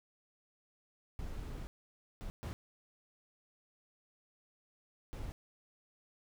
brown noise bursts at uneven times, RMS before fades -42 dBFS, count 4, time 1.19-1.67 / 2.21-2.3 / 2.43-2.53 / 5.13-5.32 s, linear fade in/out 0 ms, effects none

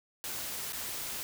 white noise with dropouts, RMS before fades -38 dBFS, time 0.24-1.23 s, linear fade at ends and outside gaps 0 ms, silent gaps 0.723-0.731 s, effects none

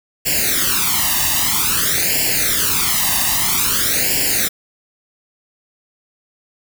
white noise with flanger, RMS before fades -17 dBFS, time 0.25-4.49 s, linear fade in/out 20 ms, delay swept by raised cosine 0.4 to 1.08 ms, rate 0.51 Hz, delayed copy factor +0.9, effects none

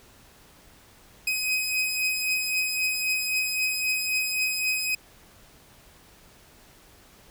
sawtooth beating tone pair, 2517 / 2520.8 Hz, D#7 / D#7, +19 / +22 cents, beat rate 3.8 Hz, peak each -28 / -22 dBFS, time 1.27-4.95 s, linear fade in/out 5 ms, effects pink hiss -54 dBFS RMS until 7.3 s

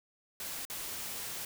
white noise with dropouts, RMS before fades -40 dBFS, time 0.4-1.45 s, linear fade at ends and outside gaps 2 ms, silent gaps 0.652-0.699 s, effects none

